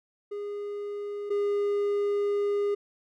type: tone pair in turn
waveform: triangle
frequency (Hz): 410 / 407.7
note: G#4 / G#4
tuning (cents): -22 / -32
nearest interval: unison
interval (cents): 10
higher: first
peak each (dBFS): -30 / -22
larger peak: second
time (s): 0.31-1.3 / 1.3-2.75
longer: second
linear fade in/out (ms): 10
effects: none